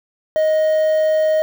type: tone with quantisation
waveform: triangle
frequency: 624 Hz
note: D#5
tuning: 5 cents sharp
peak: -11 dBFS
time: 0.36-1.42 s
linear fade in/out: 0 ms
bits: 6
effects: none